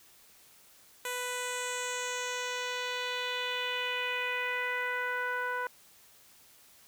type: tone with low-pass filter sweep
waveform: 10% pulse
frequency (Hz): 495.9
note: B4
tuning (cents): +7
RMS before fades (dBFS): -34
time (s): 1.05-5.67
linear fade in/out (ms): 2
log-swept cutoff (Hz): 11000 to 1300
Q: 2.5
effects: white hiss -59 dBFS RMS until 6.87 s